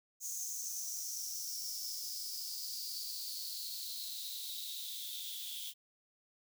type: noise with high-pass filter sweep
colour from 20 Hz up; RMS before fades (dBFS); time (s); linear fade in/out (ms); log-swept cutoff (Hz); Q
blue; -42; 0.2-5.74; 50; 6500 to 3300; 8.5
effects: none